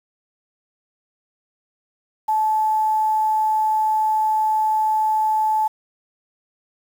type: tone with quantisation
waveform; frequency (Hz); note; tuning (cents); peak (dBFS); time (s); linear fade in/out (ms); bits
sine; 867; A5; -26; -16; 2.28-5.68; 10; 7
effects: none